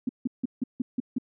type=tone bursts; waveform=sine; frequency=250.1 Hz; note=B3; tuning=22 cents sharp; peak=-23 dBFS; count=7; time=0.07-1.184 s; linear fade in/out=5 ms; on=22 ms; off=160 ms; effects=none